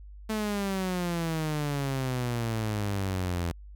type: exponential sweep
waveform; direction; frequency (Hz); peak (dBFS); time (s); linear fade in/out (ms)
sawtooth; down; 220 to 84; -24; 0.29-3.52; 10
effects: added 50 Hz sine -43 dBFS peak until 3.75 s